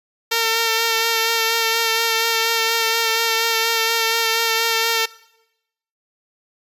5% pulse tone with vibrato, 454.4 Hz, A#4, 44 cents flat, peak -5 dBFS, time 0.31-5.06 s, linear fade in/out 10 ms, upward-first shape sine, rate 4.2 Hz, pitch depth 20 cents each way, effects noise-tail reverb RT60 0.9 s tail -21 dB re dry + resampled to 32000 Hz

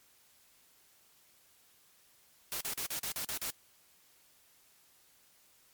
white noise bursts, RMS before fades -37 dBFS, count 8, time 2.52-3.503 s, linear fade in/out 0 ms, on 87 ms, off 41 ms, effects white hiss -65 dBFS RMS until 5.73 s + MP3 96 kbps

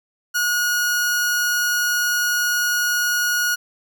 sawtooth tone pair together, 1446 / 2892 Hz, F#6 / F#7, -40 / -40 cents, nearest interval octave, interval 1200 cents, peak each -14 / -26 dBFS, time 0.34-3.56 s, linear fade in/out 20 ms, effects none

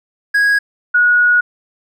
triangle / sine tone pair in turn, 1653 / 1454.9 Hz, G#6 / F#6, -9 / -30 cents, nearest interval major second, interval 221 cents, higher first, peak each -8 dBFS, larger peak neither, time 0.34-0.59 / 0.94-1.41 s, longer second, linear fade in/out 10 ms, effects none

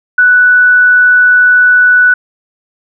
sine tone, 1483 Hz, F#6, 4 cents sharp, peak -3 dBFS, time 0.18-2.14 s, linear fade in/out 5 ms, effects none

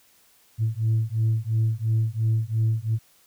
sine beating tone pair, 110 / 112.9 Hz, A2 / A2, 0 / +45 cents, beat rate 2.9 Hz, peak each -22 dBFS, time 0.58-2.99 s, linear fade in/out 50 ms, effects tanh soft clip ceiling -16 dBFS + white hiss -59 dBFS RMS until 3.26 s

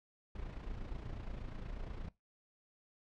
brown noise with amplitude modulation, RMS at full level -41 dBFS, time 0.35-2.09 s, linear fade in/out 5 ms, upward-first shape sine, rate 28.4 Hz, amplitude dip 60%, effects noise-tail reverb RT60 0.2 s tail -20 dB re dry + low-pass 4000 Hz 12 dB/octave

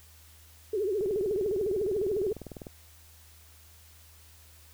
sine tone with vibrato, 401.6 Hz, G4, 42 cents sharp, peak -26 dBFS, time 0.73-2.33 s, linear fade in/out 5 ms, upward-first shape triangle, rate 14 Hz, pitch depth 200 cents each way
click train, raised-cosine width 2 ms, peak -27 dBFS, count 34, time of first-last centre 1.01-2.668 s, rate 19.9 Hz
effects added 79 Hz sine -55 dBFS peak until 4.73 s + white hiss -57 dBFS RMS until 4.73 s

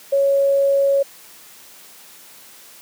sine tone, 554.4 Hz, C#5, in tune, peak -13 dBFS, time 0.12-1.03 s, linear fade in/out 10 ms, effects white hiss -44 dBFS RMS until 2.81 s + high-pass 150 Hz 12 dB/octave

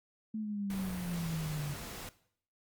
sine exponential sweep, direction down, 220 to 142.6 Hz, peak -34 dBFS, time 0.34-1.74 s, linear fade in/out 5 ms
pink noise, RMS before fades -44 dBFS, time 0.7-2.09 s, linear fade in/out 2 ms
effects noise-tail reverb RT60 0.6 s tail -17 dB re dry + Opus 48 kbps

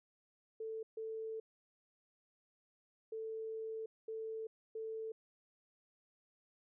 sine tone bursts at uneven times, 443.2 Hz, A4, 13 cents sharp, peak -40 dBFS, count 5, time 0.6-0.83 / 0.97-1.4 / 3.12-3.86 / 4.08-4.47 / 4.75-5.12 s, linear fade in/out 5 ms, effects none

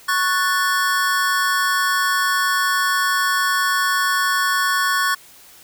square chord, F# minor, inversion second, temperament equal, 1108.7 / 1480 / 1760 Hz, C#6 / F#6 / A6, 0 / 0 / 0 cents, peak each -21 / -22 / -23 dBFS, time 0.08-5.15 s, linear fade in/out 10 ms, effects white hiss -46 dBFS RMS until 5.63 s

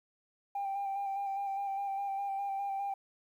sine tone with vibrato, 791 Hz, G5, 15 cents sharp, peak -31 dBFS, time 0.55-2.94 s, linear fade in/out 5 ms, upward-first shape square, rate 4.9 Hz, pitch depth 20 cents each way, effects tanh soft clip ceiling -30 dBFS + 11-bit

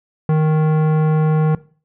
sine tone with tanh clipping, 155.56 Hz, D#3, in tune, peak -14 dBFS, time 0.29-1.55 s, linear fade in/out 2 ms, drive 16 dB, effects noise-tail reverb RT60 0.4 s tail -19 dB re dry

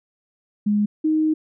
sine tone pair in turn, 207.7 / 311.9 Hz, G#3 / D#4, 0 / +4 cents, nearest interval perfect fifth, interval 704 cents, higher second, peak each -16 dBFS, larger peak neither, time 0.66-0.86 / 1.04-1.34 s, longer second, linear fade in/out 10 ms, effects none

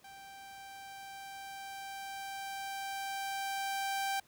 sawtooth tone with level ramp, 784 Hz, G5, in tune, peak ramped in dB -46 to -28 dBFS, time 0.04-4.2 s, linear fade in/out 5 ms, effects pink hiss -65 dBFS RMS until 4.27 s + high-pass 60 Hz 12 dB/octave

